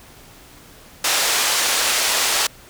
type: band-pass noise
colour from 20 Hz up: white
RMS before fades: -19 dBFS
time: 1.04-2.47 s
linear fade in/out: 5 ms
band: 490 to 7300 Hz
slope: 12 dB/octave
effects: pink hiss -45 dBFS RMS until 2.69 s